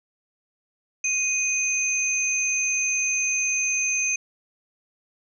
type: tone pair together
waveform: sine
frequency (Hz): 2489 / 6272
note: D#7 / G8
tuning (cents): 0 / 0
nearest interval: octave + major third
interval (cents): 1600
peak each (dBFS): -24 / -24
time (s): 1.04-4.16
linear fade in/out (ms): 5
effects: none